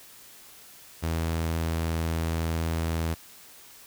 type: tone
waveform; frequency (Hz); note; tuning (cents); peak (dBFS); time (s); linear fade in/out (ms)
sawtooth; 81.9; E2; -11; -22; 1.02-3.15; 20
effects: white hiss -50 dBFS RMS until 3.86 s